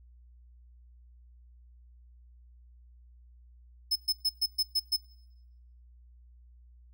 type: tone bursts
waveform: 45% pulse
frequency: 5200 Hz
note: E8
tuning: 24 cents flat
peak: -25 dBFS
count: 7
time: 3.91-4.966 s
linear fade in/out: 10 ms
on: 48 ms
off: 120 ms
effects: noise-tail reverb RT60 0.9 s tail -23 dB re dry + added 60 Hz sine -53 dBFS peak until 6.93 s